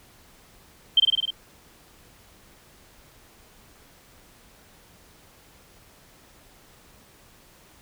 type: tone with echo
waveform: sine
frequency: 3136 Hz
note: G7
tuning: in tune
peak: -12 dBFS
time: 0.97-1 s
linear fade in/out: 5 ms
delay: 51 ms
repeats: 6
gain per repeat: -2 dB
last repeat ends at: 1.306 s
effects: pink hiss -54 dBFS RMS until 7.81 s